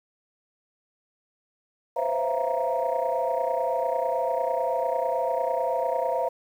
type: tone cluster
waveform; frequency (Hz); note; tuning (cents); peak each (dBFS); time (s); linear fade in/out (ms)
sine; 505 / 536 / 660 / 689 / 937; B4 / C5 / E5 / F5 / A#5; +39 / +42 / +2 / -24 / +9; -29; 1.96-6.29; 10
effects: tanh soft clip ceiling -15 dBFS + 9-bit